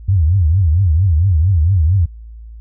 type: tone with vibrato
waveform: sine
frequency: 86.7 Hz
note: F2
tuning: 12 cents flat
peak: -9 dBFS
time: 0.08-2.06 s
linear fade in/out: 10 ms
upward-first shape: triangle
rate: 4.4 Hz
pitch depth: 300 cents each way
effects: added 56 Hz sine -31 dBFS peak until 2.6 s